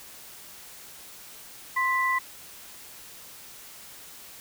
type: tone pair together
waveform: sine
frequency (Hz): 1046.5 / 1975.5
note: C6 / B6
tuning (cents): 0 / 0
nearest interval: major seventh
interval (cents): 1100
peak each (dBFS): -25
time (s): 1.76-2.19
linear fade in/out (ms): 10
effects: white hiss -46 dBFS RMS until 4.4 s